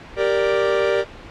45% pulse chord, G minor, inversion none, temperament equal, 392 / 466.2 / 587.3 Hz, G4 / Bb4 / D5, 0 / 0 / 0 cents, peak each -21 dBFS, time 0.16-1.05 s, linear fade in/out 50 ms, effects pink hiss -39 dBFS RMS until 1.3 s + low-pass 3000 Hz 12 dB/octave

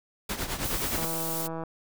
pink noise with tremolo, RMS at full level -29 dBFS, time 0.29-1.05 s, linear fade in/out 5 ms, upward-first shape triangle, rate 9.5 Hz, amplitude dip 75%
blue noise, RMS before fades -33 dBFS, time 0.63-1.48 s, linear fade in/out 20 ms
click train, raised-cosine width 1 ms, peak -22 dBFS, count 108, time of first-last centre 0.98-1.636 s, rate 163 Hz
effects none

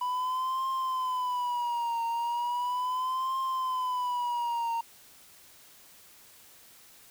triangle tone with vibrato, 987.8 Hz, B5, in tune, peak -26 dBFS, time 0.01-4.81 s, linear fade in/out 5 ms, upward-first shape triangle, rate 0.37 Hz, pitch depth 120 cents each way, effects white hiss -55 dBFS RMS until 7.1 s

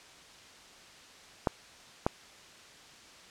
clicks, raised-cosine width 1 ms, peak -11 dBFS, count 2, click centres 1.472 / 2.065 s, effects white hiss -53 dBFS RMS until 3.3 s + low-pass 6000 Hz 12 dB/octave

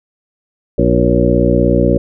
harmonic tone with a mistuned harmonic, 60 Hz, B1, 49 cents flat, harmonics 1 / 2 / 3 / 4 / 5 / 6 / 8 / 9, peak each -17 / -17 / -17 / -17 / -17 / -17 / -17 / -17 dBFS, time 0.78-1.98 s, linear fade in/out 5 ms, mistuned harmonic 9, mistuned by +52 cents, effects none

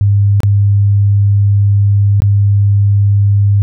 sine tone with dropouts, 101 Hz, G#2, 48 cents flat, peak -6 dBFS, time 0.01-3.62 s, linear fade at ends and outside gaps 0 ms, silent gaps 0.404-0.433 / 2.203-2.22 s, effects none

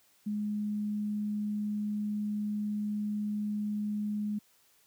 sine tone, 209 Hz, G#3, 11 cents sharp, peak -30 dBFS, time 0.26-4.39 s, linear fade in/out 10 ms, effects white hiss -66 dBFS RMS until 4.86 s + high-pass 60 Hz 12 dB/octave

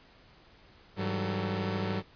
sawtooth tone cluster, 100.9 / 161.2 / 188.6 / 445.6 Hz, G#2 / E3 / F#3 / A4, -49 / -38 / +33 / +22 cents, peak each -30 / -38 / -29 / -35 dBFS, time 0.96-2.03 s, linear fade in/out 50 ms, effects pink hiss -58 dBFS RMS until 2.15 s + resampled to 11025 Hz

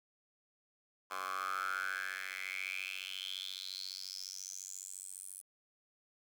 10% pulse tone with high-pass filter sweep, 94.4 Hz, F#2, 35 cents sharp, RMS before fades -42 dBFS, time 1.1-5.42 s, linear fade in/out 20 ms, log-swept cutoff 1000 to 10000 Hz, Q 7.8, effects 11-bit

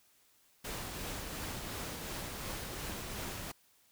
pink noise with tremolo, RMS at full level -40 dBFS, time 0.64-3.52 s, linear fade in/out 10 ms, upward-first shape triangle, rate 2.8 Hz, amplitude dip 30%, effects white hiss -68 dBFS RMS until 3.91 s

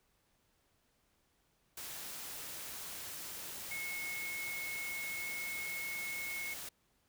sine tone in noise, 2181 Hz, C#7, 29 cents flat, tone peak -39 dBFS, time 3.71-6.54 s, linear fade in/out 5 ms, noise white, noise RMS -45 dBFS, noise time 1.77-6.69 s, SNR +3 dB, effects pink hiss -75 dBFS RMS until 7.08 s

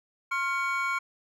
triangle tone cluster, 1071 / 1395 / 2250 Hz, C6 / F6 / C#7, +40 / -2 / +25 cents, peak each -29 dBFS, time 0.31-0.99 s, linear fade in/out 10 ms, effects none

